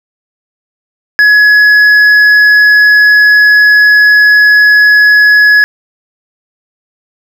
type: tone with hard clipping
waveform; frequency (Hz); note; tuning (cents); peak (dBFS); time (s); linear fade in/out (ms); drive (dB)
sine; 1688; G#6; +28; -3; 1.19-5.64; 0; 4
effects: none